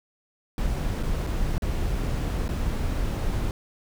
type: noise with dropouts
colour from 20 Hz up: brown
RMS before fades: -26 dBFS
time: 0.58-3.51 s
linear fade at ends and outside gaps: 1 ms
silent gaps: 1.029-1.033 / 1.267-1.271 / 1.581-1.621 / 2.481-2.49 s
effects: none